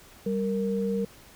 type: tone pair together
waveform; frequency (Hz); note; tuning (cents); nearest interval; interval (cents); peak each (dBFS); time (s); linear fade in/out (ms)
sine; 196 / 464; G3 / A#4; 0 / -8; octave + minor third; 1492; -27 / -28; 0.26-1.05; 5
effects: pink hiss -52 dBFS RMS until 1.35 s